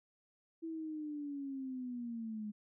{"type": "linear sweep", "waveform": "sine", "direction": "down", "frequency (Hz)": [329.6, 207.7], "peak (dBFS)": -39, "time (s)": [0.62, 2.52], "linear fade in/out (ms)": 20, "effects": []}